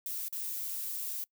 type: noise with dropouts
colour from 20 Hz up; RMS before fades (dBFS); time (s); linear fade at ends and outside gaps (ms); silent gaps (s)
violet; -37; 0.06-1.24; 1; 0.283-0.326
effects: noise-tail reverb RT60 0.1 s tail -24 dB re dry